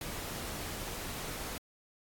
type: noise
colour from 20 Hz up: pink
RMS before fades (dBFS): -40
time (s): 0.01-1.58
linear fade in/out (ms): 2
effects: AAC 64 kbps